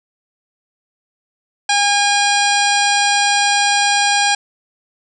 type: harmonic tone with a mistuned harmonic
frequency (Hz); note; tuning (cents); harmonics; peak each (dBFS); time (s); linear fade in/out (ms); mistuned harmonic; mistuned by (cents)
813; G#5; -37; 1 / 2 / 3 / 4 / 5 / 6 / 7 / 9 / 10; -16 / -19 / -21 / -22 / -23 / -24 / -24 / -26 / -26; 1.69-4.35; 5; 6; -18
effects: none